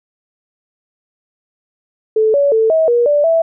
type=tone with pitch steps; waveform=sine; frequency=436.8 / 567 / 444.3 / 641 / 477.5 / 585 / 658 Hz; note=A4 / C#5 / A4 / E5 / A#4 / D5 / E5; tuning=-13 / +39 / +17 / -49 / +42 / -7 / -3 cents; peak=-9 dBFS; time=2.16-3.42 s; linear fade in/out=5 ms; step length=180 ms; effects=none